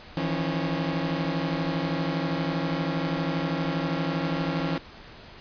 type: tone cluster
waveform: sawtooth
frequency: 159.2 / 171.7 / 274.7 Hz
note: D#3 / F3 / C#4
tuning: +40 / -29 / -16 cents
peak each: -26 dBFS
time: 0.17-4.78 s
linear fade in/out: 2 ms
effects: pink hiss -46 dBFS RMS until 5.4 s + resampled to 11025 Hz